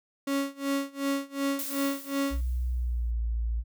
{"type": "tone with tremolo", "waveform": "35% pulse", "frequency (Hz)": 277.2, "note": "C#4", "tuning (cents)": 0, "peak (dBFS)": -23, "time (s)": [0.27, 2.41], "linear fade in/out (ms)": 5, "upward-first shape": "sine", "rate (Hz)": 2.7, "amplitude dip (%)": 95}
{"type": "noise with exponential decay", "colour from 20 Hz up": "blue", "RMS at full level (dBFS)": -33, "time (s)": [1.59, 3.11], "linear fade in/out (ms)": 1, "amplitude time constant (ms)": 330}
{"type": "tone with pitch glide", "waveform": "sine", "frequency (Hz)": [61.8, 57], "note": ["B1", "A#1"], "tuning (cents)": [2, -38], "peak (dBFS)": -26, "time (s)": [2.3, 3.64], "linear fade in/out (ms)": 50, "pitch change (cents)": -140, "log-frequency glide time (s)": [2.71, 3.21]}
{"effects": []}